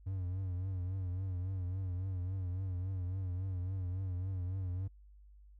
triangle tone with vibrato, 92.5 Hz, F#2, in tune, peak -33 dBFS, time 0.06-4.88 s, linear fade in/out 10 ms, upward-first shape triangle, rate 3.6 Hz, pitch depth 86 cents each way, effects noise-tail reverb RT60 0.1 s tail -26 dB re dry + added 50 Hz sine -55 dBFS peak until 5.59 s

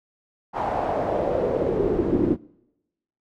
brown noise with band-pass filter sweep, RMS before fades -23 dBFS, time 0.53-2.37 s, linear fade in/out 50 ms, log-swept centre 870 to 300 Hz, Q 3.7, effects noise-tail reverb RT60 0.9 s tail -24 dB re dry

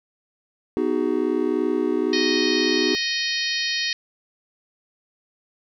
triangle chord, G# minor seventh, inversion first, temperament just, 249.2 / 311.5 / 373.8 / 415.3 Hz, B3 / D#4 / F#4 / G#4, +16 / +2 / +18 / 0 cents, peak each -25 / -22 / -22 / -25 dBFS, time 0.77-2.95 s, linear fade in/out 0 ms
harmonic tone, 622.3 Hz, D#5, in tune, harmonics 3 / 4 / 5 / 6 / 7 / 8 / 9, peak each -28 / -30 / -31 / -31 / -27 / -32 / -33 dBFS, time 2.13-3.93 s, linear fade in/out 2 ms
effects none

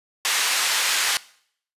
pink band-pass noise, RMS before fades -22 dBFS, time 0.25-1.17 s, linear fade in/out 0 ms, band 1500 to 9700 Hz, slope 12 dB/octave, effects noise-tail reverb RT60 0.6 s tail -20 dB re dry + resampled to 32000 Hz

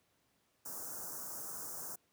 white band-stop noise, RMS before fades -44 dBFS, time 0.65-1.96 s, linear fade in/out 10 ms, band 1500 to 5600 Hz, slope 48 dB/octave, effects pink hiss -75 dBFS RMS until 2.12 s + high-pass 100 Hz 12 dB/octave

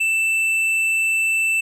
sine tone with tanh clipping, 2657 Hz, E7, 13 cents sharp, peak -18 dBFS, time 0-1.61 s, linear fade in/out 10 ms, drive 8 dB, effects none

